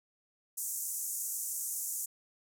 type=band-pass noise; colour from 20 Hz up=pink; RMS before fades=-37 dBFS; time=0.57-2.06 s; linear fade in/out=10 ms; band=6500 to 15000 Hz; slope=48 dB/octave; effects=none